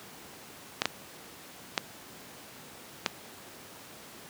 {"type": "clicks", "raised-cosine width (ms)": 0.2, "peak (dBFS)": -7, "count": 4, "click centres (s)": [0.819, 0.856, 1.778, 3.062], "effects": ["pink hiss -48 dBFS RMS until 4.29 s", "high-pass 150 Hz 12 dB/octave"]}